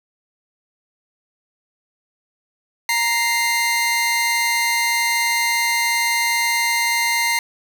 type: tone pair together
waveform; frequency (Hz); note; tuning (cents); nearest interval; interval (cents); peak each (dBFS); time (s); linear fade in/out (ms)
sawtooth; 932.3 / 2093; A#5 / C7; 0 / 0; octave + major second; 1400; -18 / -15; 2.89-7.39; 2
effects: none